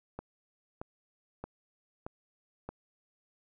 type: click train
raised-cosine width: 1 ms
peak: -25 dBFS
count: 5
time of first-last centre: 0.19-2.69 s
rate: 1.6 Hz
effects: none